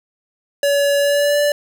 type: tone with pitch glide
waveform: square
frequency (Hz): 568 to 583.6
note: C#5 to D5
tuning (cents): +42 to -11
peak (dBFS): -14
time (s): 0.63-1.52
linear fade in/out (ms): 2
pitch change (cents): +47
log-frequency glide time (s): 0.99-1.39
effects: none